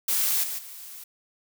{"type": "noise with level steps", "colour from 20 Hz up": "blue", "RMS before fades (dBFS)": [-24, -32, -42], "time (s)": [0.08, 1.04], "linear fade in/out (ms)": 5, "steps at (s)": [0.43, 0.58], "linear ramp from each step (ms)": 10, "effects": []}